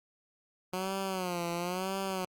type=tone with vibrato; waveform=10% pulse; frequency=182.1 Hz; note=F#3; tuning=27 cents flat; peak=-24 dBFS; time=0.73-2.25 s; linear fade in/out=5 ms; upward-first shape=sine; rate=0.99 Hz; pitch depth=110 cents each way; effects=Opus 48 kbps